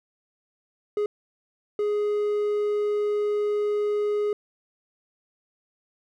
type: tone bursts at uneven times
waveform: triangle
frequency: 416.2 Hz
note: G#4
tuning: 4 cents sharp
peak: -20 dBFS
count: 2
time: 0.97-1.06 / 1.79-4.33 s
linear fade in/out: 2 ms
effects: none